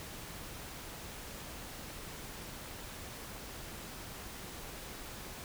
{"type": "silence", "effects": ["pink hiss -46 dBFS RMS until 5.44 s"]}